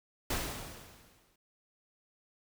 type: noise with exponential decay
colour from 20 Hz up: pink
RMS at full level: -32 dBFS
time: 0.3-1.36 s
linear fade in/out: 5 ms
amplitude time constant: 230 ms
effects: none